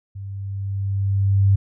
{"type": "tone with level ramp", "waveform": "sine", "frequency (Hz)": 98.4, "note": "G2", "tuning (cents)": 7, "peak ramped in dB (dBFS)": [-30, -11], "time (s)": [0.15, 1.56], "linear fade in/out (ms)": 10, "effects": []}